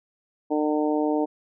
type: harmonic tone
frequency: 151.3 Hz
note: D#3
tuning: 48 cents flat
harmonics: 2 / 3 / 4 / 5 / 6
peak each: -23 / -27 / -29 / -31 / -33 dBFS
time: 0.5-1.26 s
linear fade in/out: 20 ms
effects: none